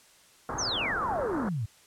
white low-pass noise, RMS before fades -35 dBFS, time 0.49-1.49 s, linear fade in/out 2 ms, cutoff 1500 Hz, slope 48 dB/octave
sine exponential sweep, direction down, 6645 to 98 Hz, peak -28 dBFS, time 0.58-1.66 s, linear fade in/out 10 ms
effects white hiss -58 dBFS RMS until 1.86 s + low-pass 10000 Hz 12 dB/octave

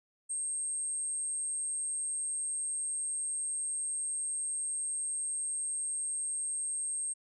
sine tone, 8450 Hz, C9, 16 cents sharp, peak -32 dBFS, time 0.29-7.14 s, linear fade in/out 20 ms, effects none

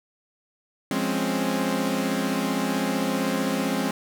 sawtooth chord, Db major seventh, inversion first, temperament equal, 174.61 / 207.7 / 261.6 / 277.2 Hz, F3 / Ab3 / C4 / Db4, 0 / 0 / 0 / 0 cents, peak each -27 / -24 / -23 / -27 dBFS, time 0.91-3.91 s, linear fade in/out 2 ms, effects none

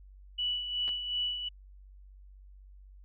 sine tone with tremolo, 2955 Hz, F#7, 3 cents flat, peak -28 dBFS, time 0.38-1.49 s, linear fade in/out 10 ms, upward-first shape sine, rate 2.7 Hz, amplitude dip 55%
clicks, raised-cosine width 0.3 ms, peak -29 dBFS, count 2, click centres 0.879 / 0.891 s
effects added 48 Hz sine -50 dBFS peak until 3.04 s

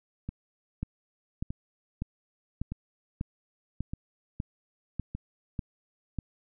two click trains, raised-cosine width 5 ms, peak -19 / -22 dBFS, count 10 / 5, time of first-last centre 0.83-6.187 / 0.29-5.15 s, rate 1.68 / 0.823 Hz, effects none

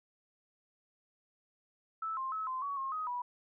sine tone with pitch steps, 1313 / 1056 / 1292 / 1036 / 1126 / 1074 / 1257 / 978 Hz, E6 / C6 / E6 / C6 / C#6 / C6 / D#6 / B5, -7 / +16 / -35 / -17 / +27 / +45 / +17 / -17 cents, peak -34 dBFS, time 2.02-3.22 s, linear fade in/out 5 ms, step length 150 ms, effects none

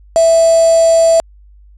sine tone with quantisation, 659.3 Hz, E5, in tune, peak -6 dBFS, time 0.16-1.2 s, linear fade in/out 0 ms, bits 3, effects added 50 Hz sine -39 dBFS peak until 1.77 s + resampled to 24000 Hz

